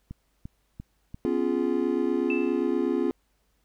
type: click train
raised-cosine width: 5 ms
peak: -25 dBFS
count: 4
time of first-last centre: 0.11-1.144 s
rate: 2.9 Hz
type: chord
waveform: triangle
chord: C# dominant seventh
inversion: third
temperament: just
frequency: 249.5 / 277.2 / 346.5 / 415.8 Hz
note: B3 / C#4 / E#4 / G#4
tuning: +18 / 0 / -14 / +2 cents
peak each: -27 / -27 / -25 / -28 dBFS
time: 1.25-3.11 s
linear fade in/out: 0 ms
type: tone with exponential decay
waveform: sine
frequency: 2644 Hz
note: E7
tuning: 5 cents sharp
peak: -27 dBFS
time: 2.3-2.7 s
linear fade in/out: 2 ms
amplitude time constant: 86 ms
effects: added 50 Hz sine -70 dBFS peak until 3.64 s + pink hiss -72 dBFS RMS until 3.64 s